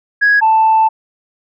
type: tone pair in turn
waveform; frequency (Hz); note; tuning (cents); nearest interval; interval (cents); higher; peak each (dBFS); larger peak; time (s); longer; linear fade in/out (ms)
sine; 1661.2 / 882.5; G#6 / A5; 0 / +5; major seventh; 1095; first; -6; neither; 0.21-0.41 / 0.41-0.89; second; 20
effects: tanh soft clip ceiling -4 dBFS